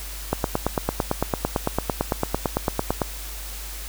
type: click train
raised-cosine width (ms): 1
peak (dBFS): -6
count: 25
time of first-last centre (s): 0.33-3.018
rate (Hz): 8.93
effects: added 50 Hz sine -34 dBFS peak until 3.88 s + white hiss -37 dBFS RMS until 3.88 s